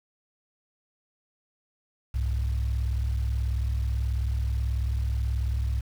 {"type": "tone pair together", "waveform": "sine", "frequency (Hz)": [65.41, 103.83], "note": ["C2", "G#2"], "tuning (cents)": [0, 0], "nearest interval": "minor sixth", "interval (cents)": 800, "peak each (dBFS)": [-24, -30], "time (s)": [2.14, 5.81], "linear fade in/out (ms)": 10, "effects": ["tanh soft clip ceiling -18 dBFS", "8-bit"]}